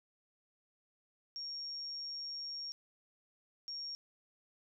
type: tone bursts at uneven times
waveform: sine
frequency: 5550 Hz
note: F8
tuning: 12 cents flat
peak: -40 dBFS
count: 2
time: 1.36-2.72 / 3.68-3.95 s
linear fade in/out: 0 ms
effects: none